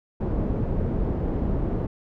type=low-pass noise; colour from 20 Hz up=pink; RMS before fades=-25 dBFS; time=0.2-1.87 s; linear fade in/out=10 ms; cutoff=440 Hz; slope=12 dB/octave; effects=none